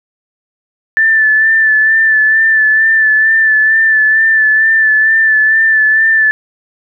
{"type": "tone with vibrato", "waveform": "sine", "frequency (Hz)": 1760, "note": "A6", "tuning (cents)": 0, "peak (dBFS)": -6, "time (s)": [0.97, 6.31], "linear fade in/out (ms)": 0, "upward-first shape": "sine", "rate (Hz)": 2.2, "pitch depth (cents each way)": 28, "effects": []}